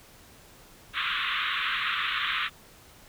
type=band-pass noise; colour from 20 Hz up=pink; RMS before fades=-29 dBFS; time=0.93-2.5 s; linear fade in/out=50 ms; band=1100 to 3800 Hz; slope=96 dB/octave; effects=pink hiss -53 dBFS RMS until 3.08 s